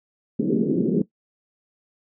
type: band-pass noise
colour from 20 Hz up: pink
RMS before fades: -21 dBFS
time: 0.39-1.02 s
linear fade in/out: 5 ms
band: 160 to 420 Hz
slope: 48 dB/octave
effects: noise-tail reverb RT60 0.1 s tail -17 dB re dry